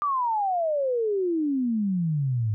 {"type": "exponential sweep", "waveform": "sine", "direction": "down", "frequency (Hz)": [1200, 103.2], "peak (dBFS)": -22, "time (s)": [0.02, 2.54], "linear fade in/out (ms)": 0, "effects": []}